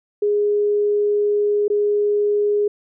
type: tone with dropouts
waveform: sine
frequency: 413.7 Hz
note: G#4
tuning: 7 cents flat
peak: -15 dBFS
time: 0.22-2.68 s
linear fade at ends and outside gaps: 5 ms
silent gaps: 1.681-1.7 s
effects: none